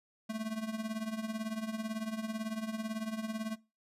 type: tone with tremolo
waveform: square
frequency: 220 Hz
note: A3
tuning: in tune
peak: -33 dBFS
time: 0.29-3.56 s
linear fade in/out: 10 ms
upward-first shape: triangle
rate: 18 Hz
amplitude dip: 80%
effects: noise-tail reverb RT60 0.3 s tail -23 dB re dry + resampled to 32000 Hz